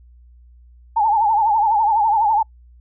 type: tone with vibrato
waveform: sine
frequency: 862 Hz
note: A5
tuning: 36 cents flat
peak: -13 dBFS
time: 0.96-2.43 s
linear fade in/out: 10 ms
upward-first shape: triangle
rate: 12 Hz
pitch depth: 130 cents each way
effects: noise-tail reverb RT60 0.1 s tail -26 dB re dry + added 60 Hz sine -44 dBFS peak until 2.8 s